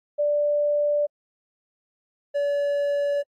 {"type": "tone pair in turn", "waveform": ["sine", "triangle"], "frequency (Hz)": [587.3, 572.6], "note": ["D5", "D5"], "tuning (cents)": [0, -44], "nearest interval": "unison", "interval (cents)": 44, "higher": "first", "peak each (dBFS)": -19, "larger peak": "neither", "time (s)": [[0.18, 1.07], [2.34, 3.23]], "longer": "neither", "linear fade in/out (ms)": 20, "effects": ["AAC 48 kbps"]}